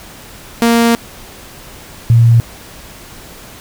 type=tone pair in turn; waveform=sawtooth / sine; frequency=232.8 / 116.4 Hz; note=A#3 / A#2; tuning=-2 / -2 cents; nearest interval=octave; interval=1200 cents; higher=first; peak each=-4 dBFS; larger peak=neither; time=0.62-0.95 / 2.1-2.4 s; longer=first; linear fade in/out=0 ms; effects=pink hiss -35 dBFS RMS until 3.6 s